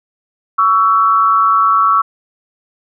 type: tone pair together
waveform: sine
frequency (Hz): 1125 / 1325.3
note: C#6 / E6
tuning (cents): +25 / +9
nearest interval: minor third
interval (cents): 284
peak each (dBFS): -11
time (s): 0.58-2.02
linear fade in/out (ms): 10
effects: none